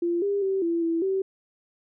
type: tone with pitch steps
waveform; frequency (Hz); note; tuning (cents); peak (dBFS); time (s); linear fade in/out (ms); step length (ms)
sine; 343.9 / 402 / 385.9 / 336.9 / 331.4 / 384.1; F4 / G4 / G4 / E4 / E4 / G4; -27 / +44 / -27 / +38 / +9 / -35; -22; 0.02-1.22; 5; 200
effects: none